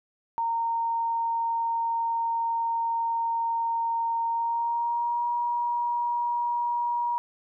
sine tone with pitch glide, 922 to 955.1 Hz, A#5 to A#5, -19 to +42 cents, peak -24 dBFS, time 0.38-7.18 s, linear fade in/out 0 ms, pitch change +61 cents, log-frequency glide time 4.26-5.28 s, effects none

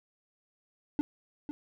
triangle tone with echo, 293.7 Hz, D4, in tune, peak -22 dBFS, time 0.99-1.01 s, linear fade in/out 0 ms, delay 500 ms, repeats 1, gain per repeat -10 dB, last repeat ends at 1.51 s, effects none

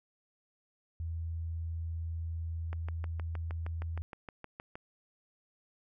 sine tone, 82.41 Hz, E2, in tune, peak -34 dBFS, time 1-4.02 s, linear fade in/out 0 ms
click train, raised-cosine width 0.5 ms, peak -28 dBFS, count 14, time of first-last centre 2.73-4.755 s, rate 6.42 Hz
effects none

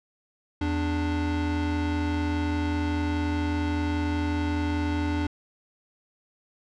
square tone pair together, 83.08 / 294.2 Hz, E2 / D4, +14 / +3 cents, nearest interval octave + minor seventh, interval 2189 cents, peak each -28 dBFS, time 0.61-5.27 s, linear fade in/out 5 ms, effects low-pass 4000 Hz 12 dB/octave

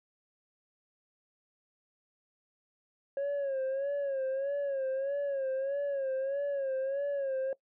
sine tone with vibrato, 548 Hz, C#5, 20 cents flat, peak -27 dBFS, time 3.17-7.53 s, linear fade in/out 2 ms, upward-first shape sine, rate 1.6 Hz, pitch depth 71 cents each way, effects noise-tail reverb RT60 0.1 s tail -22 dB re dry + tanh soft clip ceiling -29 dBFS

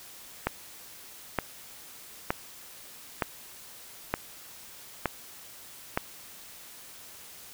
click train, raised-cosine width 0.5 ms, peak -10 dBFS, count 7, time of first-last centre 0.47-5.975 s, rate 1.09 Hz, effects white hiss -48 dBFS RMS until 7.53 s

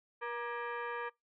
sine tone with frequency modulation, 233.1 Hz, A#3, in tune, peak -36 dBFS, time 0.21-1.1 s, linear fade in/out 20 ms, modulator 711 Hz, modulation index 2.4, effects noise-tail reverb RT60 0.2 s tail -25 dB re dry

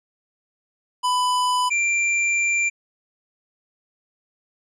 square tone pair in turn, 997 / 2365 Hz, B5 / D7, +16 / +12 cents, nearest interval octave + minor third, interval 1496 cents, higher second, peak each -19 dBFS, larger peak neither, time 1.03-1.7 / 1.7-2.7 s, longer second, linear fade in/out 20 ms, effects resampled to 24000 Hz

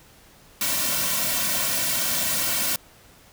white noise with comb filter, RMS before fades -24 dBFS, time 0.61-2.76 s, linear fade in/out 2 ms, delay 2.4 ms, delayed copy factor -0.85, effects pink hiss -52 dBFS RMS until 3.32 s

